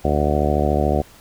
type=harmonic tone; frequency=73.8 Hz; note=D2; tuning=9 cents sharp; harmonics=1 / 2 / 3 / 4 / 5 / 6 / 7 / 8 / 9 / 10; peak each=-21 / -25 / -25 / -27 / -25 / -27 / -27 / -25 / -27 / -25 dBFS; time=0.04-1.02 s; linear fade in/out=10 ms; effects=pink hiss -47 dBFS RMS until 1.2 s